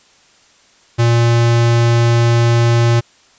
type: tone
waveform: square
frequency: 117.6 Hz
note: A#2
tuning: 16 cents sharp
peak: -10 dBFS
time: 0.98-3.01 s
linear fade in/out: 20 ms
effects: white hiss -50 dBFS RMS until 3.38 s + resampled to 16000 Hz